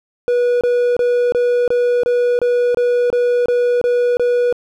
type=tone bursts; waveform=triangle; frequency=486.5 Hz; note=B4; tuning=26 cents flat; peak=-10 dBFS; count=12; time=0.28-4.526 s; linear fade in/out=0 ms; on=330 ms; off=26 ms; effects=none